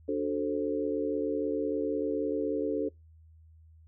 sine chord, D dominant seventh, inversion none, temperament equal with one note detuned, 293.7 / 370 / 440 / 526.6 Hz, D4 / F#4 / A4 / C5, 0 / 0 / 0 / +11 cents, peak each -32 / -36 / -31 / -36 dBFS, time 0.08-2.89 s, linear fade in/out 10 ms, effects noise-tail reverb RT60 0.2 s tail -26 dB re dry + added 80 Hz sine -53 dBFS peak until 3.87 s

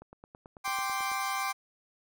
click train, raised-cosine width 1 ms, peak -34 dBFS, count 11, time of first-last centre 0.02-1.116 s, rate 9.12 Hz
30% pulse chord, G suspended fourth, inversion none, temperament equal, 784 / 1046.5 / 1174.7 Hz, G5 / C6 / D6, 0 / 0 / 0 cents, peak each -32 dBFS, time 0.64-1.53 s, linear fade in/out 20 ms
effects none

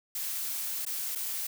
blue noise with dropouts, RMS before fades -34 dBFS, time 0.15-1.47 s, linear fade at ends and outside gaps 5 ms, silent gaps 0.852-0.864 / 1.152-1.156 s, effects none

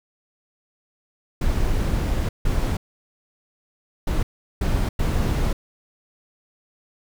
brown noise bursts at uneven times, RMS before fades -21 dBFS, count 5, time 1.41-2.29 / 2.45-2.77 / 4.07-4.23 / 4.61-4.89 / 4.99-5.53 s, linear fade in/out 5 ms, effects none

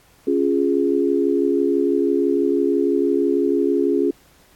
sine chord, Db major, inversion none, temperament equal, 277.2 / 349.2 / 415.3 Hz, Db4 / F4 / Ab4, 0 / 0 / 0 cents, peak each -20 dBFS, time 0.27-4.11 s, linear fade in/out 5 ms, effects pink hiss -54 dBFS RMS until 4.55 s + AAC 64 kbps

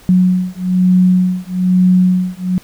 sine beating tone pair, 182.4 / 183.5 Hz, F#3 / F#3, -24 / -14 cents, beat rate 1.1 Hz, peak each -12 dBFS, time 0.09-2.58 s, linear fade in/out 0 ms, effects pink hiss -43 dBFS RMS until 2.63 s

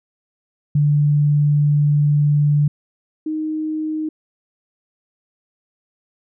sine tone pair in turn, 146.83 / 311.1 Hz, D3 / D#4, 0 / 0 cents, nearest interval octave + minor second, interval 1300 cents, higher second, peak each -12 / -20 dBFS, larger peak first, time 0.75-2.68 / 3.26-4.09 s, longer first, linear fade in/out 5 ms, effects none

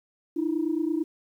sine tone pair together, 304.9 / 333.9 Hz, D#4 / E4, -35 / +22 cents, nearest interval major second, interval 157 cents, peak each -26 dBFS, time 0.36-1.04 s, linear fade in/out 10 ms, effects tanh soft clip ceiling -17 dBFS + 10-bit

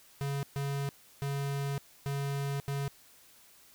square tone bursts at uneven times, 140 Hz, C#3, 18 cents sharp, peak -32 dBFS, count 5, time 0.21-0.43 / 0.56-0.89 / 1.22-1.78 / 2.06-2.6 / 2.68-2.88 s, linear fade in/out 0 ms, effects white hiss -59 dBFS RMS until 3.74 s

